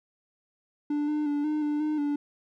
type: tone with pitch steps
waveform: triangle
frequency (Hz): 294 / 300.6 / 290.5 / 303.8 / 296.4 / 304.9 / 290.1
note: D4 / D4 / D4 / D#4 / D4 / D#4 / D4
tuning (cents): +2 / +40 / -19 / -41 / +16 / -35 / -21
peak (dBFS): -23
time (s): 0.9-2.16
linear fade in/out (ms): 5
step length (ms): 180
effects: none